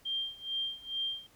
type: tone with tremolo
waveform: sine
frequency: 3180 Hz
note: G7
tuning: 24 cents sharp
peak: -30 dBFS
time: 0.05-1.27 s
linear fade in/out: 10 ms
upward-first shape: sine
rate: 2.3 Hz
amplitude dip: 90%
effects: pink hiss -63 dBFS RMS until 1.35 s